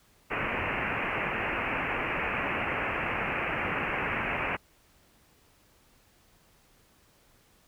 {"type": "low-pass noise", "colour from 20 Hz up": "white", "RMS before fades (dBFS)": -31, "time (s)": [0.3, 4.57], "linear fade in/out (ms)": 20, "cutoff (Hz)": 2700, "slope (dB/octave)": 96, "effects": ["pink hiss -63 dBFS RMS until 7.67 s"]}